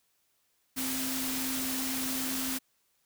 sine tone in noise, 261.6 Hz, C4, in tune, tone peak -35 dBFS, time 0.76-2.59 s, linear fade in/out 20 ms, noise white, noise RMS -34 dBFS, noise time 0.76-2.59 s, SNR -4 dB, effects white hiss -73 dBFS RMS until 3.05 s

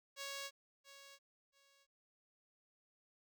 5% pulse tone with echo, 554.4 Hz, C#5, in tune, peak -32 dBFS, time 0.16-0.51 s, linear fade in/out 50 ms, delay 680 ms, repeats 2, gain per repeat -13 dB, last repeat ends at 1.87 s, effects none

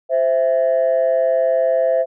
sine tone pair together, 520 / 660 Hz, C5 / E5, -11 / +2 cents, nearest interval major third, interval 413 cents, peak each -15 dBFS, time 0.09-2.06 s, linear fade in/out 50 ms, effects tanh soft clip ceiling -9 dBFS

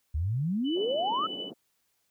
sine exponential sweep, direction up, 70.2 to 1347 Hz, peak -26 dBFS, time 0.14-1.27 s, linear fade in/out 10 ms
sine tone with tremolo, 2986 Hz, F#7, 15 cents sharp, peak -33 dBFS, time 0.64-1.51 s, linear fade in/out 50 ms, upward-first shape sine, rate 12 Hz, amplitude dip 45%
pink band-pass noise, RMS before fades -42 dBFS, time 0.75-1.54 s, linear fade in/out 20 ms, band 230 to 570 Hz, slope 24 dB/octave
effects white hiss -74 dBFS RMS until 2.1 s

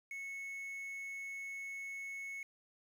triangle tone with quantisation, 2200 Hz, C#7, 14 cents flat, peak -40 dBFS, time 0.11-2.43 s, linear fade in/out 2 ms, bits 10, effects none

